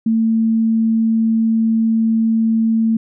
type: tone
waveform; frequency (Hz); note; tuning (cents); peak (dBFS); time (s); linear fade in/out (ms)
sine; 224.4; A3; +34; -12; 0.06-2.97; 5
effects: none